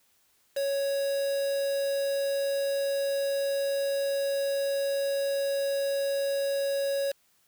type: tone with quantisation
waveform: triangle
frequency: 554.4 Hz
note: C#5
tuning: in tune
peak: -24 dBFS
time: 0.56-7.12 s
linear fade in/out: 10 ms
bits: 6
effects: white hiss -67 dBFS RMS until 7.47 s